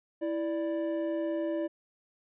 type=tone pair together; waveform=triangle; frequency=329.6 / 587.3 Hz; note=E4 / D5; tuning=0 / 0 cents; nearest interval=minor seventh; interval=1000 cents; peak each=-29 / -31 dBFS; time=0.21-1.68 s; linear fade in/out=20 ms; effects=resampled to 8000 Hz